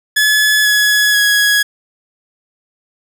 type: tone with pitch steps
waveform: sawtooth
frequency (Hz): 1711 / 1689.4 / 1668.1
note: A6 / G#6 / G#6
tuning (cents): -49 / +29 / +7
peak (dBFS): -6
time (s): 0.16-1.63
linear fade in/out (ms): 10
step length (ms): 490
effects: none